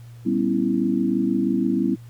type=chord; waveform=sine; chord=C# half-diminished seventh; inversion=second; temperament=equal with one note detuned; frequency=196 / 246.9 / 273.1 / 329.6 Hz; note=G3 / B3 / C#4 / E4; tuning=0 / 0 / -26 / 0 cents; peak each=-24 dBFS; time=0.25-1.96 s; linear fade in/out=20 ms; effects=added 118 Hz sine -39 dBFS peak until 2.09 s + pink hiss -56 dBFS RMS until 2.09 s